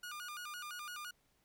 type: tone with vibrato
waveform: sawtooth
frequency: 1320 Hz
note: E6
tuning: 2 cents sharp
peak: -40 dBFS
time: 0.03-1.11 s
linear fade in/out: 5 ms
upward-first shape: square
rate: 5.9 Hz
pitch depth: 160 cents each way
effects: pink hiss -75 dBFS RMS until 1.44 s